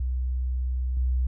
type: tone with level steps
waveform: sine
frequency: 63.1 Hz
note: B1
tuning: 38 cents sharp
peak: -24 / -21 dBFS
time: 0-1.27 s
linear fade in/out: 5 ms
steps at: 0.97 s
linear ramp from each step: 2 ms
effects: none